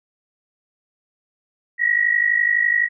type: tone pair together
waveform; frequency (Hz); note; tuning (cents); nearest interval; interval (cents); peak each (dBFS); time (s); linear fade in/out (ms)
sine; 1886 / 1937.9; A#6 / B6; +20 / -33; unison; 47; -18; 1.78-2.89; 50
effects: none